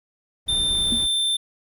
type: noise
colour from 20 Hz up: brown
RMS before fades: -33 dBFS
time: 0.46-1.08 s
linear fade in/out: 50 ms
type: tone with pitch glide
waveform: square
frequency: 3586 to 3565 Hz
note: A7 to A7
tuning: +32 to +22 cents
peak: -20 dBFS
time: 0.48-1.37 s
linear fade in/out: 10 ms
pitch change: -10 cents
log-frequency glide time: 0.59-0.89 s
type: tone with exponential decay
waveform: sine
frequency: 233.1 Hz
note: A#3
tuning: in tune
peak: -20 dBFS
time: 0.92-1.07 s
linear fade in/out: 2 ms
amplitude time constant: 32 ms
effects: none